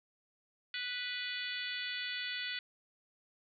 harmonic tone, 493.3 Hz, B4, 2 cents flat, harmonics 3 / 4 / 5 / 6 / 7 / 8 / 9, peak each -44 / -42 / -45 / -45 / -43 / -49 / -46 dBFS, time 0.74-2.59 s, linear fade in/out 2 ms, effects none

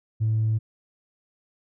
triangle tone with tanh clipping, 110 Hz, A2, in tune, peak -20 dBFS, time 0.2-0.59 s, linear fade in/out 20 ms, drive 5 dB, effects none

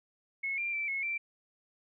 sine tone with pitch steps, 2185 / 2379 / 2331 / 2181 / 2347 Hz, C#7 / D7 / D7 / C#7 / D7, -26 / +22 / -14 / -29 / -2 cents, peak -31 dBFS, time 0.43-1.18 s, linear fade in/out 10 ms, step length 150 ms, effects none

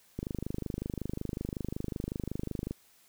click train, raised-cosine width 3 ms, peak -21 dBFS, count 65, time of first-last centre 0.19-2.71 s, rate 25.4 Hz, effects white hiss -63 dBFS RMS until 3.08 s

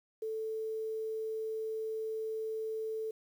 sine tone with quantisation, 440 Hz, A4, in tune, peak -34 dBFS, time 0.22-3.11 s, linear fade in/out 5 ms, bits 10, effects none

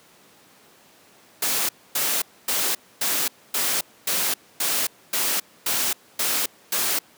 white noise bursts, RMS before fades -23 dBFS, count 11, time 1.42-6.99 s, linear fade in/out 5 ms, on 270 ms, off 260 ms, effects pink hiss -53 dBFS RMS until 7.17 s + high-pass 200 Hz 12 dB/octave

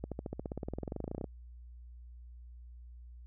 accelerating click train, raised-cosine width 2 ms, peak -24 dBFS, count 25, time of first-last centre 0.04-1.242 s, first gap 77 ms, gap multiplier 0.96, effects added 60 Hz sine -48 dBFS peak until 3.26 s

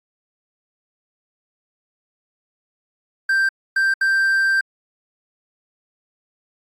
triangle tone bursts at uneven times, 1572 Hz, G6, 4 cents sharp, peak -13 dBFS, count 3, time 3.29-3.49 / 3.76-3.94 / 4.01-4.61 s, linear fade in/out 5 ms, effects AAC 48 kbps

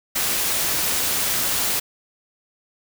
white noise, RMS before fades -22 dBFS, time 0.15-1.8 s, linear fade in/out 10 ms, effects none

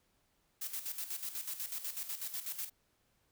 blue noise with tremolo, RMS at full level -39 dBFS, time 0.61-2.7 s, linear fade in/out 10 ms, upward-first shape square, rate 8.1 Hz, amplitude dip 65%, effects pink hiss -75 dBFS RMS until 3.31 s

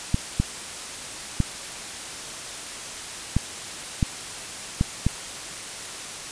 clicks, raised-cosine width 5 ms, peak -7 dBFS, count 7, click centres 0.144 / 0.4 / 1.403 / 3.366 / 4.028 / 4.811 / 5.066 s, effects white hiss -35 dBFS RMS until 6.31 s + resampled to 22050 Hz

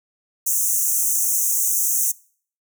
pink high-pass noise, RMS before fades -20 dBFS, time 0.46-2.12 s, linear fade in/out 10 ms, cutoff 6000 Hz, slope 96 dB/octave, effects noise-tail reverb RT60 0.5 s tail -23 dB re dry

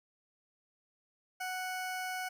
20% pulse tone, 740 Hz, F#5, in tune, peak -31 dBFS, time 1.4-2.29 s, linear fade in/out 10 ms, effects none

